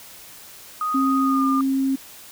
sine tone with pitch glide, 1244.5 to 1205.6 Hz, D#6 to D6, 0 to +45 cents, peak -21 dBFS, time 0.81-1.61 s, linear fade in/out 2 ms, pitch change -55 cents, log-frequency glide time 1.22-1.44 s
sine tone, 268.6 Hz, C4, 46 cents sharp, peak -18 dBFS, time 0.94-1.96 s, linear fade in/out 10 ms
effects white hiss -43 dBFS RMS until 2.31 s

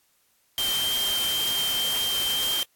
sine tone in noise, 3151 Hz, G7, 8 cents sharp, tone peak -24 dBFS, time 0.58-2.63 s, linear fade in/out 0 ms, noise white, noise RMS -30 dBFS, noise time 0.58-2.63 s, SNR +3 dB, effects white hiss -66 dBFS RMS until 2.75 s + AAC 64 kbps

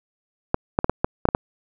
clicks, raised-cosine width 1 ms, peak -3 dBFS, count 8, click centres 0.544 / 0.789 / 0.844 / 0.896 / 1.045 / 1.254 / 1.288 / 1.349 s, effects none

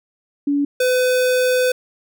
sine / square tone pair in turn, 285.4 / 504.6 Hz, D4 / B4, -49 / +37 cents, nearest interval minor seventh, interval 986 cents, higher second, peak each -15 dBFS, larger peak neither, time 0.47-0.65 / 0.8-1.72 s, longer second, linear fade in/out 5 ms, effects none

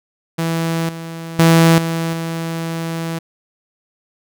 sawtooth tone with level steps, 164.81 Hz, E3, in tune, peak -13 / -23 / -4 / -14 / -17 dBFS, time 0.38-3.19 s, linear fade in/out 10 ms, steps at 0.89 / 1.39 / 1.78 / 2.13 s, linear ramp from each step 2 ms, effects none

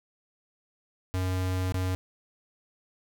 square tone with dropouts, 92.5 Hz, F#2, in tune, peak -27 dBFS, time 1.14-1.95 s, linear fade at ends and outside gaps 0 ms, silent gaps 1.722-1.743 s, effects none

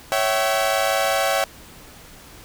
sawtooth chord, C# diminished, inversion none, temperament equal with one note detuned, 554.4 / 659.3 / 765.6 Hz, C#5 / E5 / G5, 0 / 0 / -41 cents, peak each -19 dBFS, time 0.12-1.44 s, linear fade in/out 0 ms, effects pink hiss -44 dBFS RMS until 2.44 s

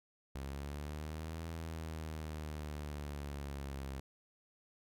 sawtooth linear two-way sweep, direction up then down, 67.1 to 82.41 to 67.1 Hz, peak -37 dBFS, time 0.35-4 s, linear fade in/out 5 ms, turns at 1.47 s, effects none

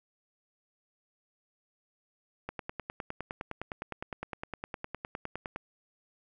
click train, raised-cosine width 0.5 ms, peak -21 dBFS, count 31, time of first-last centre 2.49-5.561 s, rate 9.77 Hz, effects none

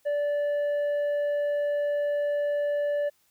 sine tone with tanh clipping, 582 Hz, D5, 16 cents flat, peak -25 dBFS, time 0.05-3.1 s, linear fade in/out 20 ms, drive 5 dB, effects white hiss -67 dBFS RMS until 3.3 s

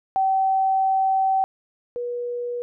sine tone pair in turn, 768 / 483.8 Hz, G5 / B4, -36 / -36 cents, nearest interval minor sixth, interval 800 cents, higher first, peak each -17 / -25 dBFS, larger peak first, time 0.16-1.44 / 1.96-2.62 s, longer first, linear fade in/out 0 ms, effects none

